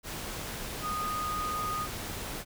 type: tone in noise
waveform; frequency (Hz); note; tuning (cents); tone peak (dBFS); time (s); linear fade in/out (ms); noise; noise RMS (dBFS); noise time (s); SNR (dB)
sine; 1237; D#6; -10; -31; 0.81-1.88; 50; pink; -38; 0.03-2.45; +4
effects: none